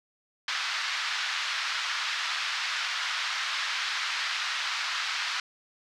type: band-pass noise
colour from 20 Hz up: pink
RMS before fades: -31 dBFS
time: 0.48-5.4 s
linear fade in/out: 2 ms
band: 1200 to 5100 Hz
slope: 24 dB/octave
effects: none